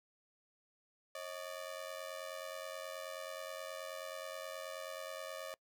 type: ring-modulated tone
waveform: sawtooth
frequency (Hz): 587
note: D5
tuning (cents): -1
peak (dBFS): -36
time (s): 1.15-5.54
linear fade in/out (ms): 0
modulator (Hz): 44.7
effects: noise-tail reverb RT60 0.1 s tail -24 dB re dry